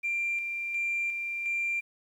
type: tone with tremolo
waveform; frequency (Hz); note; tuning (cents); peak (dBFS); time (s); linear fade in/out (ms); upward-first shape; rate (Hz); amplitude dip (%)
sine; 2374; D7; +18; -26; 0.03-1.81; 20; square; 1.4; 40
effects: tanh soft clip ceiling -23 dBFS + 10-bit